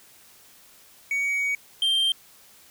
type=tone pair in turn; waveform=triangle; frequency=2249 / 3161 Hz; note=C#7 / G7; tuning=+24 / +14 cents; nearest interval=tritone; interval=590 cents; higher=second; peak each=-21 / -18 dBFS; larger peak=second; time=1.11-1.55 / 1.82-2.12 s; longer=first; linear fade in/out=2 ms; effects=white hiss -53 dBFS RMS until 2.7 s